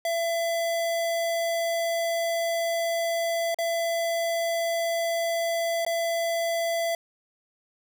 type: tone with dropouts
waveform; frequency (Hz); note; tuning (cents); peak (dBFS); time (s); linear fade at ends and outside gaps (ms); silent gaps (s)
square; 671; E5; +31; -25; 0.05-6.95; 2; 3.545-3.586 / 5.85-5.864
effects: none